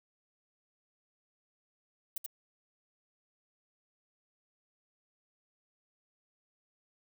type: noise with echo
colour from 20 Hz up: violet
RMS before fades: -36 dBFS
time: 2.16-2.18 s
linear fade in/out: 5 ms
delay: 83 ms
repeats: 1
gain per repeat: -2 dB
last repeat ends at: 2.263 s
effects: none